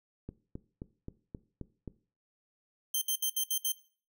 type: click train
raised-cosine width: 3 ms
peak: -27 dBFS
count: 7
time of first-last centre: 0.29-1.877 s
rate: 3.78 Hz
type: tone bursts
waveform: 5% pulse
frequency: 3136 Hz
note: G7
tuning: in tune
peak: -20 dBFS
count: 6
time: 2.94-3.721 s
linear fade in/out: 5 ms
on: 76 ms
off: 65 ms
effects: noise-tail reverb RT60 0.4 s tail -18 dB re dry